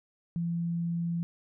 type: tone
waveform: sine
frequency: 169.7 Hz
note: F3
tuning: 49 cents flat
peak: -28 dBFS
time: 0.36-1.23 s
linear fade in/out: 0 ms
effects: none